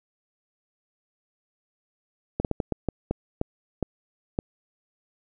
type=slowing click train; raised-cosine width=2 ms; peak=-11 dBFS; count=10; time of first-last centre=2.4-4.389 s; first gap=48 ms; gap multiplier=1.36; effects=none